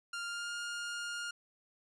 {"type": "tone with pitch glide", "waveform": "sawtooth", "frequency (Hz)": [1396.9, 1414.8], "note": ["F6", "F6"], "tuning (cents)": [0, 22], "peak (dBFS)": -34, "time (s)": [0.13, 1.31], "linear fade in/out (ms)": 5, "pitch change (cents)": 22, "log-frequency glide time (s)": [0.25, 0.54], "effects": ["resampled to 22050 Hz"]}